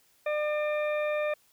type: harmonic tone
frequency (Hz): 600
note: D5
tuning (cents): +37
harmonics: 1 / 2 / 3 / 4 / 6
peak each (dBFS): -27 / -38 / -39 / -37 / -50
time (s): 0.26-1.34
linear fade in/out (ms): 5
effects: white hiss -65 dBFS RMS until 1.52 s